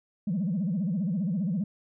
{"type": "tone with vibrato", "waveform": "sine", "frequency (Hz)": 185, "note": "F#3", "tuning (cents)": 0, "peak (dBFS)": -24, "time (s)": [0.27, 1.64], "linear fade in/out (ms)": 5, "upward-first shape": "sine", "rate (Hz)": 15, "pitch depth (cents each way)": 250, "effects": ["tanh soft clip ceiling -22 dBFS"]}